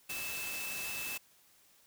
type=tone in noise; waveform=sine; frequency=2627 Hz; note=E7; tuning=7 cents flat; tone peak=-40 dBFS; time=0.09-1.18 s; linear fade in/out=10 ms; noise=white; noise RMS=-41 dBFS; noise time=0.09-1.18 s; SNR=-2 dB; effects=white hiss -65 dBFS RMS until 1.86 s